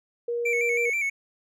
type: tone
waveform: sine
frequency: 474.1 Hz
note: A#4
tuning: 29 cents sharp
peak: -25 dBFS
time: 0.28-0.9 s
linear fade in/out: 5 ms
type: tone with vibrato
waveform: triangle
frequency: 2275 Hz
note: C#7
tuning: 44 cents sharp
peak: -22 dBFS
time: 0.45-1.1 s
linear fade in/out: 10 ms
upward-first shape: square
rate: 6.2 Hz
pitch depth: 53 cents each way
effects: none